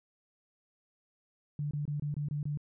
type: tone bursts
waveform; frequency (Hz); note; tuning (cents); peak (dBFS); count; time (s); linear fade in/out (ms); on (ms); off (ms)
sine; 146.83; D3; 0; -31; 7; 1.59-2.574; 2; 120; 24
effects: none